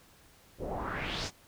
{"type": "noise with low-pass filter sweep", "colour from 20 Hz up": "pink", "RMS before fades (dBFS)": -36, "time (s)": [0.58, 1.31], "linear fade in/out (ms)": 50, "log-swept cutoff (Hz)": [400, 6800], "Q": 3, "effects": ["pink hiss -60 dBFS RMS until 1.47 s"]}